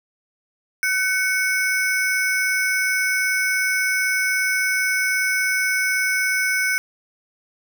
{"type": "ring-modulated tone", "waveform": "square", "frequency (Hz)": 1864.7, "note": "A#6", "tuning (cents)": 0, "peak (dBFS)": -16, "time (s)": [0.83, 6.78], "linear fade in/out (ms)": 0, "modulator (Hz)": 354, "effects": []}